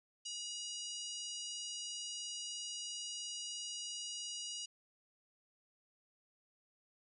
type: harmonic tone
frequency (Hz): 963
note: B5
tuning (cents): -44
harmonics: 3 / 4 / 5 / 6 / 7 / 8 / 9 / 10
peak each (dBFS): -45 / -56 / -48 / -49 / -50 / -59 / -54 / -62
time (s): 0.25-4.66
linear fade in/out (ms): 10
effects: none